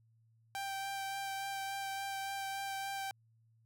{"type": "tone with vibrato", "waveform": "sawtooth", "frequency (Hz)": 784, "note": "G5", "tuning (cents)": 0, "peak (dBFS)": -34, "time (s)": [0.55, 3.11], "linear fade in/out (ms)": 0, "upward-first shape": "sine", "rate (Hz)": 3.5, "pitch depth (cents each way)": 11, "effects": ["added 113 Hz sine -66 dBFS peak until 3.65 s"]}